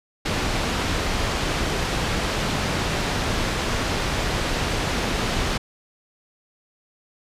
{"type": "low-pass noise", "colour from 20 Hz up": "pink", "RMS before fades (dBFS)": -24, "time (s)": [0.25, 5.58], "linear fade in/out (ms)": 10, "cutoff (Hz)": 5300, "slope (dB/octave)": 12, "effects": ["resampled to 32000 Hz"]}